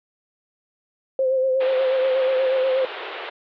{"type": "tone with vibrato", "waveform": "sine", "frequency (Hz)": 523.3, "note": "C5", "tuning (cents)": 0, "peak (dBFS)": -17, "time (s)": [1.19, 2.85], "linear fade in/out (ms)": 2, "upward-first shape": "sine", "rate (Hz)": 8.3, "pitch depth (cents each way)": 34}
{"type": "band-pass noise", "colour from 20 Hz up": "pink", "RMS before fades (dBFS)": -33, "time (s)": [1.6, 3.3], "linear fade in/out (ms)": 10, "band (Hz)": [380, 3700], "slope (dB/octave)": 48}
{"effects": []}